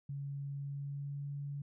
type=tone with pitch glide; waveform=sine; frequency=140.4 to 142.28 Hz; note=C#3 to C#3; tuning=+22 to +45 cents; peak=-38 dBFS; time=0.09-1.62 s; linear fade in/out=5 ms; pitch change=+23 cents; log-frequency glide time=0.57-1.29 s; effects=none